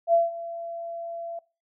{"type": "tone with ADSR envelope", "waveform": "sine", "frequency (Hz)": 676, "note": "E5", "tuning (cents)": 43, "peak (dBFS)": -15, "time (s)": [0.07, 1.39], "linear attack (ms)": 63, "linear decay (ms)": 170, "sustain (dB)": -17, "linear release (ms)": 4, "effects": ["noise-tail reverb RT60 0.3 s tail -21 dB re dry"]}